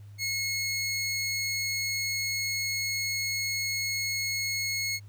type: tone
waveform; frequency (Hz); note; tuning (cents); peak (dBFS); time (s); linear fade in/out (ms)
20% pulse; 2174; C#7; -34; -23; 0.18-5; 50
effects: added 102 Hz sine -44 dBFS peak until 5.08 s + pink hiss -65 dBFS RMS until 5.08 s